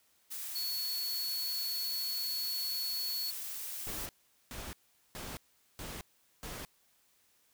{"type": "noise", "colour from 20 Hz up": "blue", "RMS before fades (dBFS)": -41, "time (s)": [0.3, 4.07], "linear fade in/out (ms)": 20}
{"type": "tone", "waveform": "square", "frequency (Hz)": 4400, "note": "C#8", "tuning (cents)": -14, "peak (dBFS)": -35, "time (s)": [0.55, 3.31], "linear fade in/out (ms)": 10}
{"type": "noise bursts", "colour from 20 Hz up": "pink", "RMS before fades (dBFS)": -43, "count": 5, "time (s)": [3.87, 6.65], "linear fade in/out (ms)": 0, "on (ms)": 220, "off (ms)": 420}
{"effects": ["white hiss -70 dBFS RMS until 7.53 s"]}